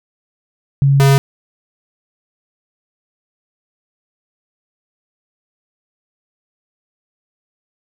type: tone pair in turn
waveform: sine / square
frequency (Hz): 138.59 / 137.55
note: C#3 / C#3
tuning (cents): 0 / -13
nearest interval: unison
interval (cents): 13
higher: first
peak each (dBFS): -8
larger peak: neither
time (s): 0.82-1 / 1-1.18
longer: neither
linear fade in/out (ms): 0
effects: none